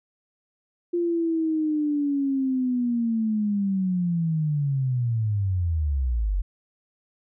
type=linear sweep; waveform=sine; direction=down; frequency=349.2 to 43.65 Hz; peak=-21 dBFS; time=0.93-6.42 s; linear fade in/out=10 ms; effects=none